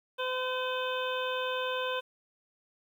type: harmonic tone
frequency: 510 Hz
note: C5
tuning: 44 cents flat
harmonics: 1 / 2 / 3 / 5 / 6 / 7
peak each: -33 / -36 / -38 / -40 / -41 / -41 dBFS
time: 0.18-2.01 s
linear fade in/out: 20 ms
effects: 10-bit